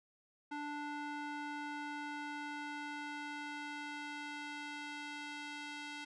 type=tone with band-pass filter sweep; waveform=square; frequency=293.7 Hz; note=D4; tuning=in tune; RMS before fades=-44 dBFS; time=0.51-6.05 s; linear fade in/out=10 ms; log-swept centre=1100 to 2700 Hz; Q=0.9; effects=resampled to 24000 Hz